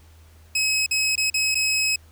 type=tone with dropouts; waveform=20% pulse; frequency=2558 Hz; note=D#7; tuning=47 cents sharp; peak=-15 dBFS; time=0.55-1.96 s; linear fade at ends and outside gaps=5 ms; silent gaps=0.863-0.91 / 1.156-1.177 / 1.301-1.341 / 1.546-1.553 s; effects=added 80 Hz sine -48 dBFS peak until 2.11 s + pink hiss -57 dBFS RMS until 2.11 s